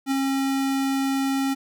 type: tone with ADSR envelope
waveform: square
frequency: 270.9 Hz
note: C#4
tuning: 40 cents flat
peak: -20 dBFS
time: 0.06-1.55 s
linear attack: 54 ms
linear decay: 10 ms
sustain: -2 dB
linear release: 23 ms
effects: none